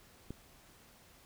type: click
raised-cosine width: 3 ms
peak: -28 dBFS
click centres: 0.306 s
effects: pink hiss -61 dBFS RMS until 1.25 s